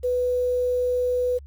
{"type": "tone with quantisation", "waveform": "sine", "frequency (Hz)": 496.5, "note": "B4", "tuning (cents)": 9, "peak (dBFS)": -20, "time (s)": [0.03, 1.39], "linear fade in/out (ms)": 20, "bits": 8, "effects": ["added 70 Hz sine -40 dBFS peak until 1.46 s"]}